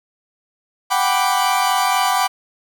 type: chord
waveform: 40% pulse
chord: G major seventh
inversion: third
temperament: equal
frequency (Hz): 740 / 784 / 987.8 / 1174.7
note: F#5 / G5 / B5 / D6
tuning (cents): 0 / 0 / 0 / 0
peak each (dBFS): -20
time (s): 0.9-2.28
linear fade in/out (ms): 20
effects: none